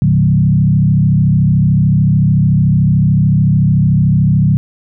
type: tone with frequency modulation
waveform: sine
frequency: 146.83 Hz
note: D3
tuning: in tune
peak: -7 dBFS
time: 0.02-4.57 s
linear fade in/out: 0 ms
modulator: 33.6 Hz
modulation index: 1.3
effects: none